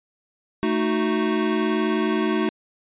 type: chord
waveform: square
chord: D# diminished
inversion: second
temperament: equal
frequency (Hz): 220 / 311.1 / 370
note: A3 / D#4 / F#4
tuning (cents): 0 / 0 / 0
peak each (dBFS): -25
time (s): 0.63-2.49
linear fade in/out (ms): 0
effects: resampled to 8000 Hz